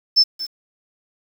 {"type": "tone with echo", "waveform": "sine", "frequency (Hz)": 5280, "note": "E8", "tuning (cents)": 2, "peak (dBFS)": -9, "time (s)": [0.16, 0.24], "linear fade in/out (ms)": 20, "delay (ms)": 230, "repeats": 1, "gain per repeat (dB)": -15, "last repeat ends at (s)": 0.47, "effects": ["7-bit"]}